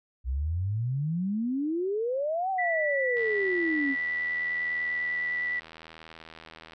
sine exponential two-way sweep, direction up then down, 60.2 to 780 to 263.9 Hz, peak -26 dBFS, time 0.24-3.96 s, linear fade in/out 50 ms, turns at 2.5 s
sine tone with vibrato, 1963 Hz, B6, 11 cents flat, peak -27 dBFS, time 2.58-5.6 s, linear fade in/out 10 ms, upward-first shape sine, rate 9.9 Hz, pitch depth 9 cents each way
click train, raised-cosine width 0.3 ms, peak -29 dBFS, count 289, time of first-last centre 3.17-6.734 s, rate 80.8 Hz
effects none

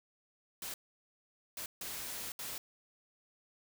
white noise bursts at uneven times, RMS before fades -42 dBFS, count 4, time 0.62-0.74 / 1.57-1.66 / 1.81-2.32 / 2.39-2.58 s, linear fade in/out 2 ms, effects none

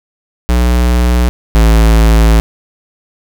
square tone pair in turn, 60.5 / 55.43 Hz, B1 / A1, -35 / +13 cents, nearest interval major second, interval 152 cents, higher first, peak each -8 / -5 dBFS, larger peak second, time 0.49-1.29 / 1.55-2.4 s, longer second, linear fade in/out 0 ms, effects none

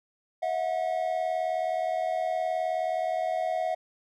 triangle tone pair together, 646.8 / 726 Hz, E5 / F#5, -33 / -33 cents, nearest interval major second, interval 200 cents, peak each -27 / -27 dBFS, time 0.42-3.75 s, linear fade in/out 10 ms, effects none

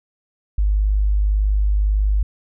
sine tone, 50.9 Hz, G#1, 34 cents flat, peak -14 dBFS, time 0.58-2.23 s, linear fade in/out 5 ms, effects none

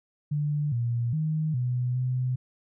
sine tone with pitch steps, 147.7 / 118.7 / 156 / 124.4 / 127.1 Hz, D3 / A#2 / D#3 / B2 / C3, +10 / +32 / +5 / +13 / -50 cents, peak -24 dBFS, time 0.31-2.36 s, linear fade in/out 10 ms, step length 410 ms, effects none

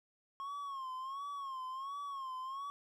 triangle tone with vibrato, 1084 Hz, C#6, 39 cents flat, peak -38 dBFS, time 0.4-2.7 s, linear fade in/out 0 ms, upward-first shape sine, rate 1.4 Hz, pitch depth 94 cents each way, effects none

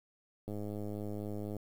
click train, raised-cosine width 2 ms, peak -28 dBFS, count 114, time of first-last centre 0.48-1.567 s, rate 104 Hz, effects 9-bit

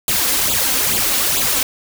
white noise with flanger, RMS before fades -17 dBFS, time 0.08-1.63 s, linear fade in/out 2 ms, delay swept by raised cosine 0.26 to 3.96 ms, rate 2.3 Hz, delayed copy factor +0.75, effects none

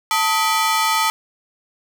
sawtooth ring-modulated tone, 1078 Hz, C#6, 49 cents flat, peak -9 dBFS, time 0.11-1.1 s, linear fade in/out 0 ms, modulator 189 Hz, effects none

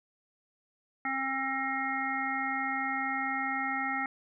harmonic tone, 267.6 Hz, C4, 39 cents sharp, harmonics 1 / 3 / 5 / 7 / 8, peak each -38 / -35 / -36 / -35 / -36 dBFS, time 1.05-4.06 s, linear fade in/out 2 ms, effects none

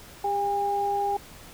sine tone pair together, 400.1 / 809 Hz, G4 / G#5, +35 / -46 cents, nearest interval octave, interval 1219 cents, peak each -30 / -24 dBFS, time 0.24-1.17 s, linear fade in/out 5 ms, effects pink hiss -47 dBFS RMS until 1.53 s

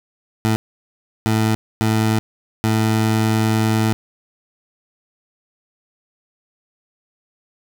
20% pulse tone bursts at uneven times, 110 Hz, A2, in tune, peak -10 dBFS, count 4, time 0.45-0.56 / 1.26-1.55 / 1.81-2.19 / 2.64-3.93 s, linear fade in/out 0 ms, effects none

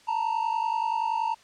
triangle tone pair together, 889.5 / 940 Hz, A5 / A#5, +19 / +14 cents, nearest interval minor second, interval 95 cents, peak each -25 / -26 dBFS, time 0.07-1.35 s, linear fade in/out 20 ms, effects white hiss -56 dBFS RMS until 1.43 s + low-pass 6000 Hz 12 dB/octave

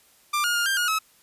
sawtooth tone with pitch steps, 1188 / 1428 / 1413 / 1587 / 1437 / 1289 Hz, D6 / F6 / F6 / G6 / F6 / E6, +20 / +38 / +20 / +21 / +49 / -39 cents, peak -18 dBFS, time 0.33-0.99 s, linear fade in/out 10 ms, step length 110 ms, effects white hiss -58 dBFS RMS until 1.22 s + resampled to 32000 Hz

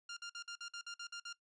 15% pulse tone bursts, 1399 Hz, F6, 3 cents sharp, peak -37 dBFS, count 10, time 0.09-1.329 s, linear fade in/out 5 ms, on 78 ms, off 51 ms, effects noise-tail reverb RT60 0.1 s tail -18 dB re dry + resampled to 22050 Hz

